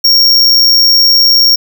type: tone with amplitude modulation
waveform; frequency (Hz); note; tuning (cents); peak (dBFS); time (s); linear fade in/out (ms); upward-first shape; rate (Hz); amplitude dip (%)
square; 5540; F8; -15; -3; 0.04-1.56; 10; sine; 119; 35
effects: 7-bit